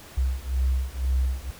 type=beating tone pair; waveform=sine; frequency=63.8 / 65.8 Hz; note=C2 / C2; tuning=-43 / +10 cents; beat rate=2 Hz; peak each=-25 dBFS; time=0.17-1.51 s; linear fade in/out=10 ms; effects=pink hiss -46 dBFS RMS until 1.59 s